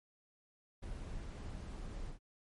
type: noise with ADSR envelope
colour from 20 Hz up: brown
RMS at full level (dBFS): -42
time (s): 0.82-2.19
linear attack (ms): 17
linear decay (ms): 4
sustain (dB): -2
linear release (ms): 100
effects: MP3 48 kbps